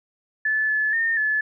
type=tone with pitch steps; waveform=sine; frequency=1737 / 1725 / 1823 / 1725 Hz; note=A6 / A6 / A#6 / A6; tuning=-23 / -35 / -39 / -35 cents; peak=-19 dBFS; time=0.45-1.41 s; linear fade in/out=5 ms; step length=240 ms; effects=none